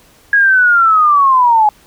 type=linear sweep; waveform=sine; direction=down; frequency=1661.2 to 829 Hz; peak=-6 dBFS; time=0.33-1.69 s; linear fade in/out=2 ms; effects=pink hiss -47 dBFS RMS until 1.86 s